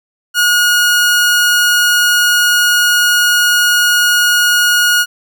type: tone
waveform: sawtooth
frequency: 1442 Hz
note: F#6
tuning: 45 cents flat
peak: -5 dBFS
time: 0.34-5.06 s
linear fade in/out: 50 ms
effects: none